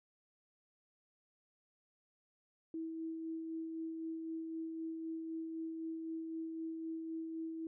sine tone with tremolo, 324.4 Hz, E4, 28 cents flat, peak -38 dBFS, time 2.74-7.67 s, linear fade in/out 2 ms, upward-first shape sine, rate 3.9 Hz, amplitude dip 30%, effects none

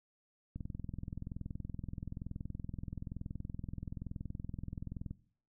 click train, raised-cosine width 5 ms, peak -29 dBFS, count 97, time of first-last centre 0.56-5.11 s, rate 21.1 Hz, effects noise-tail reverb RT60 0.5 s tail -18 dB re dry

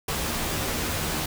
pink noise with comb filter, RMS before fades -28 dBFS, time 0.08-1.26 s, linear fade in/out 5 ms, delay 13 ms, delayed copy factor +0.5, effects none

